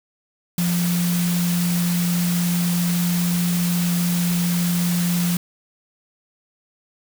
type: tone in noise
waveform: sine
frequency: 174.6 Hz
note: F3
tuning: in tune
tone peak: -18 dBFS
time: 0.58-5.37 s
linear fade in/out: 2 ms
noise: white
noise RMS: -28 dBFS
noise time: 0.58-5.37 s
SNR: +7 dB
effects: none